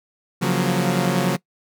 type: chord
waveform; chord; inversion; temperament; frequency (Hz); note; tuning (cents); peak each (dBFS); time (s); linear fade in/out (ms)
sawtooth; Gb major seventh; second; equal; 138.59 / 174.61 / 185 / 233.1; Db3 / F3 / Gb3 / Bb3; 0 / 0 / 0 / 0; -20 / -19 / -18 / -23; 0.41-1.37; 20
effects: noise-tail reverb RT60 0.1 s tail -21 dB re dry